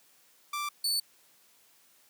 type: tone pair in turn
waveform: sawtooth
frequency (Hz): 1174.7 / 4480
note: D6 / C#8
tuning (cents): 0 / +18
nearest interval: octave + major seventh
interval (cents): 2318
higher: second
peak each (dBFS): -28 / -24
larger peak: second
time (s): 0.53-0.69 / 0.84-1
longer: neither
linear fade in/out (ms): 5
effects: white hiss -63 dBFS RMS until 2.09 s + high-pass 150 Hz 12 dB/octave